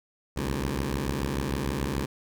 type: beating tone pair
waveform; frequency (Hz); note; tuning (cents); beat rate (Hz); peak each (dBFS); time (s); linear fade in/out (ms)
10% pulse; 65.41 / 72.21; C2 / D2; 0 / -29; 6.8; -22; 0.36-2.06; 10
effects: none